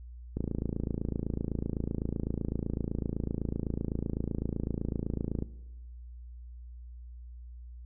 click train, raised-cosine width 3 ms, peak -19 dBFS, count 142, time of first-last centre 0.37-5.424 s, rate 27.9 Hz, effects noise-tail reverb RT60 1.0 s tail -19 dB re dry + added 60 Hz sine -43 dBFS peak until 7.85 s

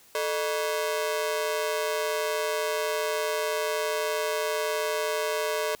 sawtooth ring-modulated tone, 523.3 Hz, C5, in tune, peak -19 dBFS, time 0.15-5.75 s, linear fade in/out 0 ms, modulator 83.9 Hz, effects white hiss -56 dBFS RMS until 5.8 s

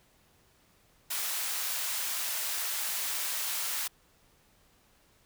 white high-pass noise, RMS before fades -33 dBFS, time 1.1-3.88 s, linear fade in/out 10 ms, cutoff 800 Hz, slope 12 dB/octave, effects pink hiss -65 dBFS RMS until 5.25 s

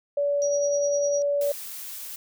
sine tone, 573 Hz, D5, 43 cents flat, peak -21 dBFS, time 0.17-1.52 s, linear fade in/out 5 ms
sine tone with tremolo, 5770 Hz, F#8, 44 cents flat, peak -28 dBFS, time 0.42-1.22 s, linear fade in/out 0 ms, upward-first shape sine, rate 9.9 Hz, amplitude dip 70%
blue noise, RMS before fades -37 dBFS, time 1.41-2.16 s, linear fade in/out 2 ms
effects none

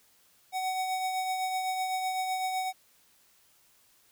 square tone with tremolo, 750 Hz, F#5, 23 cents sharp, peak -28 dBFS, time 0.52-2.73 s, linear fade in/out 50 ms, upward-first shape triangle, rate 7.9 Hz, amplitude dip 40%, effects white hiss -64 dBFS RMS until 4.11 s

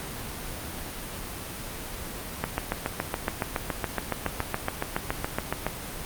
click train, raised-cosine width 0.5 ms, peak -10 dBFS, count 24, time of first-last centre 2.44-5.666 s, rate 7.13 Hz, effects pink hiss -36 dBFS RMS until 6.05 s + Opus 32 kbps

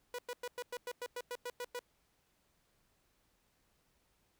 sawtooth tone bursts, 489.4 Hz, B4, 16 cents flat, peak -35 dBFS, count 12, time 0.14-1.792 s, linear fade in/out 2 ms, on 46 ms, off 100 ms, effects pink hiss -75 dBFS RMS until 4.39 s

